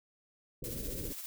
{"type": "low-pass noise", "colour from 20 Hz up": "pink", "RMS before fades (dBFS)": -41, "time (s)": [0.62, 1.13], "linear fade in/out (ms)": 5, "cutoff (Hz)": 570, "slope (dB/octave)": 96}
{"type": "noise with tremolo", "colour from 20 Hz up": "blue", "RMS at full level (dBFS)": -41, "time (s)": [0.64, 1.26], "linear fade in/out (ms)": 0, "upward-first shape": "sine", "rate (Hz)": 15, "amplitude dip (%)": 45}
{"effects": []}